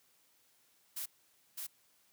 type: noise with echo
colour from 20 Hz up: blue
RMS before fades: -40 dBFS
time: 0.96-1.06 s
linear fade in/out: 10 ms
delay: 610 ms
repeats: 1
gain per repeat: -2 dB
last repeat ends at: 1.67 s
effects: white hiss -70 dBFS RMS until 2.12 s + high-pass 80 Hz 12 dB/octave